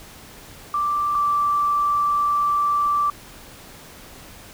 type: tone pair in turn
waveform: sine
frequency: 1174.7 / 1167.9 Hz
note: D6 / D6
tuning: 0 / -10 cents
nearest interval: unison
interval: 10 cents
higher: first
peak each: -19 / -17 dBFS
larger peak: second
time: 0.74-1.15 / 1.15-3.1 s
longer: second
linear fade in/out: 2 ms
effects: pink hiss -43 dBFS RMS until 4.53 s